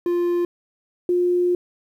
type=tone pair in turn; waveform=triangle / sine; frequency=349.2 / 355.3 Hz; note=F4 / F4; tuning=0 / +30 cents; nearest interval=unison; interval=30 cents; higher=second; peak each=-16 dBFS; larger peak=neither; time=0.06-0.45 / 1.09-1.55 s; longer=second; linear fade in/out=2 ms; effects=9-bit